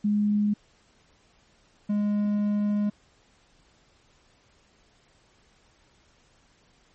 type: tone pair in turn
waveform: sine / triangle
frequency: 207.7 / 206.9 Hz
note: G#3 / G#3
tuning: 0 / -6 cents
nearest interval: unison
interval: 6 cents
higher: first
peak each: -20 dBFS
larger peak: neither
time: 0.04-0.54 / 1.89-2.9 s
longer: second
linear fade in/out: 10 ms
effects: pink hiss -62 dBFS RMS until 6.94 s + MP3 32 kbps